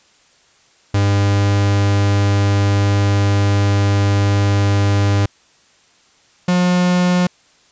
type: tone pair in turn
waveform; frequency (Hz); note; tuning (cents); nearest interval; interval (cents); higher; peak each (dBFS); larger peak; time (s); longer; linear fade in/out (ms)
45% pulse; 100.7 / 179.09; G2 / F3; +47 / +44; minor seventh; 997; second; -12; neither; 0.94-5.26 / 6.48-7.27; first; 5
effects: white hiss -53 dBFS RMS until 7.71 s + resampled to 16000 Hz